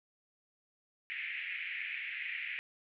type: band-pass noise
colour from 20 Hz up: white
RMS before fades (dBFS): -40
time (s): 1.1-2.59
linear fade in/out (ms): 0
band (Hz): 1900 to 2500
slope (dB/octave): 48
effects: none